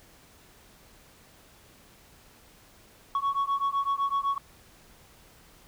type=beating tone pair; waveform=sine; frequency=1108.7 / 1116.6 Hz; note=C#6 / C#6; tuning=0 / +12 cents; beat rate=7.9 Hz; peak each=-26 dBFS; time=3.15-4.38 s; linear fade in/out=2 ms; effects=tanh soft clip ceiling -22 dBFS + pink hiss -56 dBFS RMS until 5.67 s